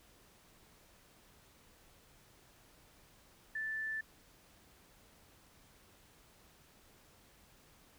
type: tone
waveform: sine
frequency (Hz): 1760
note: A6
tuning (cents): 0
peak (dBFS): -36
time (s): 3.55-4.01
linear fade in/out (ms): 5
effects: pink hiss -64 dBFS RMS until 7.98 s